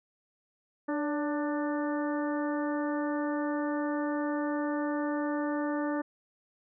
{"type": "harmonic tone with a mistuned harmonic", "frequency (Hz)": 296.2, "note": "D4", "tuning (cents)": 15, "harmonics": [1, 2, 3, 4, 5, 6], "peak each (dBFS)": [-30, -35, -39, -41, -44, -43], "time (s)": [0.88, 6.02], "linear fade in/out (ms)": 10, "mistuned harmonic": 2, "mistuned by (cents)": -40, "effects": []}